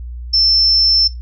sine tone, 5330 Hz, E8, 18 cents sharp, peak -9 dBFS, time 0.33-1.08 s, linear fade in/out 10 ms, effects noise-tail reverb RT60 0.2 s tail -18 dB re dry + added 60 Hz sine -25 dBFS peak until 1.21 s

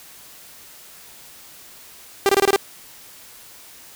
sawtooth tone bursts, 395 Hz, G4, 13 cents sharp, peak -9 dBFS, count 6, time 2.26-2.561 s, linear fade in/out 0 ms, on 31 ms, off 23 ms, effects white hiss -44 dBFS RMS until 3.95 s

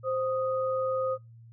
sine tone pair together, 523.3 / 1244.6 Hz, C5 / D#6, 0 / 0 cents, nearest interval octave + minor third, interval 1500 cents, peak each -27 / -33 dBFS, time 0.03-1.18 s, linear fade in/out 50 ms, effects noise-tail reverb RT60 0.2 s tail -23 dB re dry + added 115 Hz sine -48 dBFS peak until 1.52 s

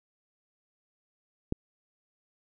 click, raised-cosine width 3 ms, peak -15 dBFS, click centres 1.524 s, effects none

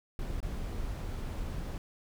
brown noise with dropouts, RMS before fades -36 dBFS, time 0.19-1.78 s, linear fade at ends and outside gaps 1 ms, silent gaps 0.404-0.428 s, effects none

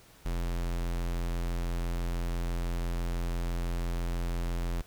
square tone, 43.01 Hz, F1, 26 cents flat, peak -30 dBFS, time 0.25-4.82 s, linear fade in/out 10 ms, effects pink hiss -57 dBFS RMS until 4.86 s

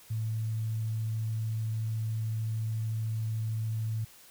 sine tone, 110.8 Hz, A2, 13 cents sharp, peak -29 dBFS, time 0.1-4.05 s, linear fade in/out 10 ms, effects white hiss -55 dBFS RMS until 4.3 s

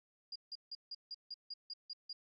sine tone bursts, 4837 Hz, D#8, 50 cents flat, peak -40 dBFS, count 10, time 0.32-2.13 s, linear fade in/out 5 ms, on 37 ms, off 160 ms, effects tanh soft clip ceiling -38 dBFS + MP3 48 kbps

